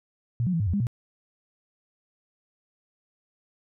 sine tone with pitch steps, 118.7 / 182.8 / 165.2 / 103.7 / 87 / 202.4 / 119.4 Hz, A#2 / F#3 / E3 / G#2 / F2 / G#3 / A#2, +32 / -21 / +4 / -2 / -6 / -44 / +42 cents, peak -22 dBFS, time 0.4-0.869 s, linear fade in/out 0 ms, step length 67 ms, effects none

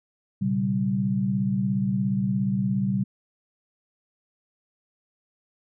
sine tone cluster, 120.1 / 137 / 194.3 Hz, B2 / C#3 / G3, -48 / -20 / -15 cents, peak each -29 / -29 / -23 dBFS, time 0.41-3.04 s, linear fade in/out 10 ms, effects none

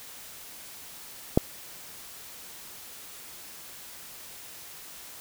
click, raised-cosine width 2 ms, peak -4 dBFS, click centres 1.375 s, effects white hiss -45 dBFS RMS until 5.2 s

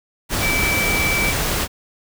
sine tone in noise, 2315 Hz, D7, 25 cents flat, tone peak -19 dBFS, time 0.4-1.34 s, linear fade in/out 50 ms, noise pink, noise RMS -21 dBFS, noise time 0.29-1.68 s, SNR -1 dB, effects none

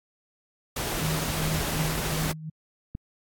pink noise, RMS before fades -30 dBFS, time 0.76-2.32 s, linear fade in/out 5 ms
sine tone with tremolo, 157.1 Hz, D#3, 17 cents sharp, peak -26 dBFS, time 1.01-2.5 s, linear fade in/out 10 ms, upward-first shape sine, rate 2.7 Hz, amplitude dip 75%
click, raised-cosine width 5 ms, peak -20 dBFS, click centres 2.951 s
effects AAC 64 kbps

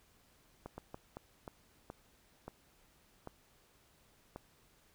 slowing click train, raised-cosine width 1 ms, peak -30 dBFS, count 9, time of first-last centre 0.66-4.36 s, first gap 120 ms, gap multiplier 1.37, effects pink hiss -68 dBFS RMS until 4.94 s

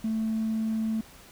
triangle tone, 221.1 Hz, A3, 9 cents sharp, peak -22 dBFS, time 0.04-1.01 s, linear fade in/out 5 ms, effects tanh soft clip ceiling -22 dBFS + pink hiss -51 dBFS RMS until 1.31 s

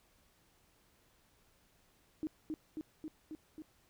sine tone with echo, 311.1 Hz, D#4, in tune, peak -34 dBFS, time 2.23-2.27 s, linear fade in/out 0 ms, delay 270 ms, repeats 5, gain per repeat -2 dB, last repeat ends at 3.62 s, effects pink hiss -70 dBFS RMS until 3.89 s

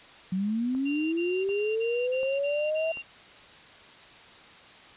sine linear sweep, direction up, 181 to 655 Hz, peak -25 dBFS, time 0.32-2.92 s, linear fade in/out 5 ms
click train, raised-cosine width 1 ms, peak -32 dBFS, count 4, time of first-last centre 0.75-2.972 s, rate 1.35 Hz
sine tone bursts, 2772 Hz, F7, 14 cents flat, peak -35 dBFS, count 7, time 0.85-3.026 s, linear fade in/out 20 ms, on 280 ms, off 36 ms
effects white hiss -50 dBFS RMS until 4.96 s + resampled to 8000 Hz

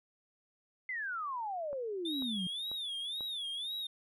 sine exponential sweep, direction down, 2093 to 174.61 Hz, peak -35 dBFS, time 0.89-2.47 s, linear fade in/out 2 ms
click train, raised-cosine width 1 ms, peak -35 dBFS, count 4, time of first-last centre 1.73-3.208 s, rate 2.03 Hz
triangle tone with vibrato, 3520 Hz, A7, in tune, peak -35 dBFS, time 2.05-3.87 s, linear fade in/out 5 ms, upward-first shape sine, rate 1.9 Hz, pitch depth 160 cents each way
effects none

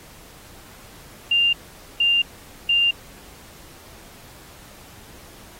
sine tone bursts, 2794 Hz, F7, in tune, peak -15 dBFS, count 3, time 1.31-2.91 s, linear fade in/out 5 ms, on 220 ms, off 470 ms, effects pink hiss -46 dBFS RMS until 5.59 s + AAC 48 kbps

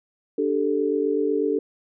sine chord, D suspended fourth, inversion none, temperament equal, 293.7 / 392 / 440 Hz, D4 / G4 / A4, 0 / 0 / 0 cents, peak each -25 / -25 / -23 dBFS, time 0.38-1.59 s, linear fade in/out 5 ms, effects none

